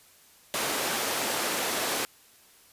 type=high-pass noise; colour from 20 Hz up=pink; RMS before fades=-29 dBFS; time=0.54-2.05 s; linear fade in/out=0 ms; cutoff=340 Hz; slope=12 dB/octave; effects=white hiss -57 dBFS RMS until 2.72 s + resampled to 32000 Hz